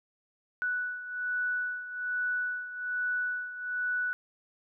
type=beating tone pair; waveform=sine; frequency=1480 / 1481.2 Hz; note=F#6 / F#6; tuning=0 / +1 cents; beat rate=1.2 Hz; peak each=-31 / -36 dBFS; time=0.62-4.13 s; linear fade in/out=0 ms; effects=none